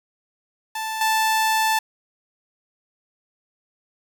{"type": "tone with level steps", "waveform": "sawtooth", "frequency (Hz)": 880, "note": "A5", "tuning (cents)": 0, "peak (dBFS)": [-22, -14], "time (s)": [0.75, 1.79], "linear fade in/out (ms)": 5, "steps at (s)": 1.01, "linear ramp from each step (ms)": 2, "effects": ["7-bit"]}